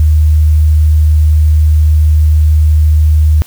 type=tone; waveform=sine; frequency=76.8 Hz; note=D#2; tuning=22 cents flat; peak=-4 dBFS; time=0-3.42 s; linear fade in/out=0 ms; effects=white hiss -38 dBFS RMS until 3.46 s